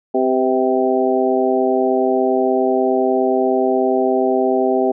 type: harmonic tone with a mistuned harmonic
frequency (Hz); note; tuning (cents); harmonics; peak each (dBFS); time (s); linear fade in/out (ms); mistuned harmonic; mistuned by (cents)
129.9; C3; -12; 2 / 3 / 4 / 5 / 6; -20 / -17 / -23 / -20 / -22; 0.14-4.92; 10; 4; -44
effects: none